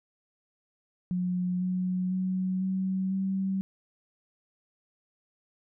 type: tone with pitch steps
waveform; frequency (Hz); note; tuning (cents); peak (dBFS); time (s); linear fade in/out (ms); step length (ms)
sine; 180.4 / 183.24 / 186.12 / 189.04 / 192.01; F#3 / F#3 / F#3 / F#3 / G3; -44 / -17 / +10 / +37 / -36; -26; 1.11-3.61; 0; 500
effects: none